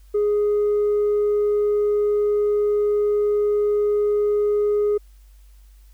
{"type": "tone with tanh clipping", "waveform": "triangle", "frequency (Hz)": 415.3, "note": "G#4", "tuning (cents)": 0, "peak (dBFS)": -17, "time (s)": [0.14, 4.98], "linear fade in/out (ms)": 10, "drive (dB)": 6, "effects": ["added 49 Hz sine -45 dBFS peak until 5.93 s", "white hiss -62 dBFS RMS until 5.93 s"]}